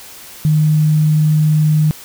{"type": "tone", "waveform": "sine", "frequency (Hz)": 153.5, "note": "D#3", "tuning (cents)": -23, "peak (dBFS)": -9, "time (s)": [0.45, 1.91], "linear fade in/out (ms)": 0, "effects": ["white hiss -36 dBFS RMS until 2.04 s"]}